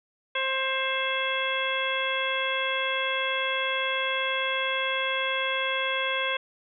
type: harmonic tone with a mistuned harmonic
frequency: 529 Hz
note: C5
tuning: 19 cents sharp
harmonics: 1 / 2 / 3 / 4 / 5 / 6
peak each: -32 / -32 / -32 / -32 / -32 / -32 dBFS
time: 0.35-6.37 s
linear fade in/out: 5 ms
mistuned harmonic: 6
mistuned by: +86 cents
effects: none